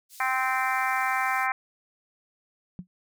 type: band-pass noise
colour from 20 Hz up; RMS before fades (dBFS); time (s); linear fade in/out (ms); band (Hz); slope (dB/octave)
white; -47; 0.09-1.48; 50; 4300 to 15000; 12
type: harmonic tone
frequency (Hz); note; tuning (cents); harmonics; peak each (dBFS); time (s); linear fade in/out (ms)
260.1; C4; -10; 3 / 4 / 5 / 6 / 7 / 8 / 9; -29 / -30 / -31 / -32 / -32 / -33 / -34; 0.2-1.52; 2
type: tone with exponential decay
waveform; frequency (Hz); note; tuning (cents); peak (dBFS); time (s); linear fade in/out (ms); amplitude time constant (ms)
sine; 181.1; F#3; -37; -29; 2.79-2.87; 0; 16
effects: none